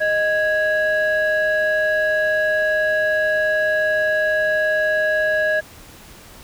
sine tone pair together, 621.4 / 1659 Hz, D#5 / G#6, -2 / -2 cents, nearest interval octave + perfect fourth, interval 1700 cents, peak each -17 dBFS, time 0-5.61 s, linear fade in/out 20 ms, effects tanh soft clip ceiling -12 dBFS + pink hiss -43 dBFS RMS until 6.43 s

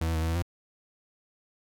40% pulse tone with pitch steps, 81.2 / 82.1 / 79.6 / 81.3 / 82.3 / 86.6 Hz, E2 / E2 / D#2 / E2 / E2 / F2, -26 / -6 / +40 / -23 / -2 / -14 cents, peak -25 dBFS, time 0.01-0.424 s, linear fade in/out 5 ms, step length 69 ms, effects none

